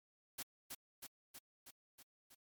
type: noise with echo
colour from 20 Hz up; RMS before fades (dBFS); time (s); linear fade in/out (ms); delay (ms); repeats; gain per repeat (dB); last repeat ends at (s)
white; -44; 0.38-0.43; 10; 320; 6; -3; 2.35
effects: MP3 96 kbps